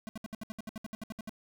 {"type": "tone bursts", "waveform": "square", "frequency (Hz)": 218.9, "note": "A3", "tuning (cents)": -9, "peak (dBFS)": -38, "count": 15, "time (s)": [0.07, 1.294], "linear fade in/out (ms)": 0, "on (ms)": 20, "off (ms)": 66, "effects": []}